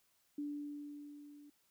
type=tone with level ramp; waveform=sine; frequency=291.6 Hz; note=D4; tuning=12 cents flat; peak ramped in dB=-37 to -55 dBFS; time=0.38-1.5 s; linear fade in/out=5 ms; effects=white hiss -75 dBFS RMS until 1.7 s